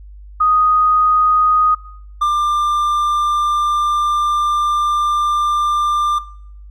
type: tone pair in turn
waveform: sine / triangle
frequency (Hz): 1244.5 / 1191.6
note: D#6 / D6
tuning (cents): 0 / +25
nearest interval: minor second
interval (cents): 75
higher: first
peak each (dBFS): -10 / -10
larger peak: neither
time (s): 0.4-1.75 / 2.21-6.19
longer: second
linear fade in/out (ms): 10
effects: noise-tail reverb RT60 0.7 s tail -20 dB re dry + added 50 Hz sine -34 dBFS peak until 6.7 s